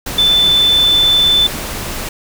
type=tone in noise; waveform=sine; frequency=3520 Hz; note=A7; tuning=in tune; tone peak=-8 dBFS; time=0.18-1.47 s; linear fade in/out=5 ms; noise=pink; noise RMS=-23 dBFS; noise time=0.06-2.09 s; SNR=+12 dB; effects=none